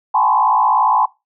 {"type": "tone with frequency modulation", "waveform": "sine", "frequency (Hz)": 932.3, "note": "A#5", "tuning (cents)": 0, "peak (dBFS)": -11, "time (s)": [0.14, 1.06], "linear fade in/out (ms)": 10, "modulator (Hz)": 57.4, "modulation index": 2.4, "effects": ["noise-tail reverb RT60 0.2 s tail -19 dB re dry"]}